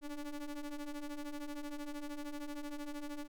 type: ring-modulated tone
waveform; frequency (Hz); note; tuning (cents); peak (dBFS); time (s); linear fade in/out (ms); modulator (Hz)
square; 144.5; D3; -28; -38; 0.01-3.28; 50; 151
effects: none